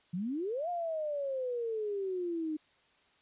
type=exponential two-way sweep; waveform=sine; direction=up then down; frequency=165.5 to 715 to 303.7 Hz; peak=-32 dBFS; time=0.13-2.57 s; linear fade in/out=10 ms; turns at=0.69 s; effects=white hiss -67 dBFS RMS until 3.21 s + resampled to 8000 Hz